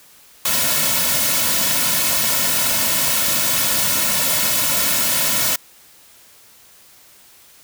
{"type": "noise with comb filter", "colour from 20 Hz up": "white", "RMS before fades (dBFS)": -18, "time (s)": [0.45, 5.56], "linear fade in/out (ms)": 5, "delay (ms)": 2.5, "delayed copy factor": -0.75, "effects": ["white hiss -48 dBFS RMS until 7.63 s"]}